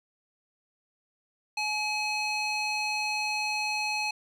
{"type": "tone with band-pass filter", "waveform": "square", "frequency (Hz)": 848, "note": "G#5", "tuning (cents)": 36, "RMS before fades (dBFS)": -30, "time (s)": [1.57, 4.11], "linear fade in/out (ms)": 5, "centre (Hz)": 3200, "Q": 1.4, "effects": []}